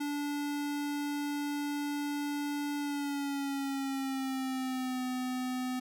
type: tone with pitch glide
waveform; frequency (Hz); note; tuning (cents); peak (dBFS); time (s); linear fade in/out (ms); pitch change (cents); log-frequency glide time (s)
square; 289.9 to 253.8; D4 to B3; -22 to +47; -33; 0-5.8; 10; -231; 2.77-5.03
effects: none